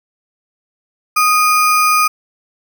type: tone with sample-and-hold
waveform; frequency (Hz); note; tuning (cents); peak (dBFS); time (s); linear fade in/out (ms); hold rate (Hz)
sine; 1244.5; D#6; 0; -9; 1.16-2.08; 10; 3675
effects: none